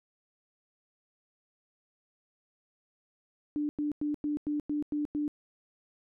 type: tone bursts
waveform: sine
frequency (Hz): 295.9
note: D4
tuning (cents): +13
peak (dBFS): -28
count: 8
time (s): 3.56-5.279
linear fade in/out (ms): 0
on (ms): 130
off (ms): 97
effects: none